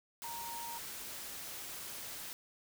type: tone in noise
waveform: sine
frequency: 932.3 Hz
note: A#5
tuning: in tune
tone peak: -43 dBFS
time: 0.24-0.78 s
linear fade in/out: 0 ms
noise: white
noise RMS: -45 dBFS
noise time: 0.22-2.33 s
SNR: -1 dB
effects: none